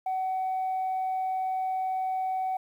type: tone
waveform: sine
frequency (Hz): 753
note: F#5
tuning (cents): +30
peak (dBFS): -25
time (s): 0.06-2.57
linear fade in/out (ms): 5
effects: tanh soft clip ceiling -24 dBFS + 10-bit